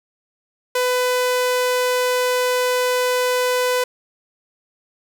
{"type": "tone", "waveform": "sawtooth", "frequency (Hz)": 500, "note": "B4", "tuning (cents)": 21, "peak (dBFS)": -13, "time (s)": [0.75, 3.84], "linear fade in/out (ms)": 5, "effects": []}